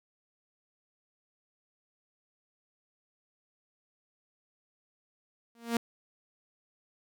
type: tone with exponential growth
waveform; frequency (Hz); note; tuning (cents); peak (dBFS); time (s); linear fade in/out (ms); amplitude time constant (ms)
sawtooth; 233.1; A#3; 0; -19; 5.55-5.77; 2; 47
effects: none